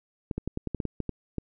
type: clicks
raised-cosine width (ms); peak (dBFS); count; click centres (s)
3; -17; 11; 0.312 / 0.38 / 0.476 / 0.574 / 0.673 / 0.747 / 0.802 / 0.853 / 1.003 / 1.093 / 1.383
effects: none